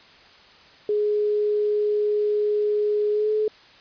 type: tone with pitch glide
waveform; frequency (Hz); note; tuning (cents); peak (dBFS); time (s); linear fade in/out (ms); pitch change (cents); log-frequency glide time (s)
sine; 418.6 to 428.6; G#4 to A4; +14 to -45; -19; 0.89-3.48; 2; +41; 3.12-3.3
effects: white hiss -50 dBFS RMS until 3.8 s + resampled to 11025 Hz